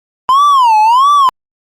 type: tone with vibrato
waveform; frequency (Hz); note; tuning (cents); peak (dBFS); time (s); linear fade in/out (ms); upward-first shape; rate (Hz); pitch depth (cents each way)
triangle; 997; B5; +16; -3; 0.29-1.29; 0; sine; 1.5; 270
effects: Opus 32 kbps